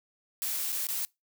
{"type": "noise with dropouts", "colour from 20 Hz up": "blue", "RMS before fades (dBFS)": -32, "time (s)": [0.42, 1.05], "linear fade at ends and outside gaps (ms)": 0, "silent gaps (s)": [[0.721, 0.726], [0.869, 0.887]], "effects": ["noise-tail reverb RT60 0.2 s tail -24 dB re dry"]}